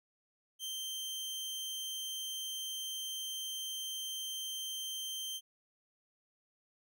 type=tone; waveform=sawtooth; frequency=3136 Hz; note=G7; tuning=in tune; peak=-35 dBFS; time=0.59-5.41 s; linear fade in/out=50 ms; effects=none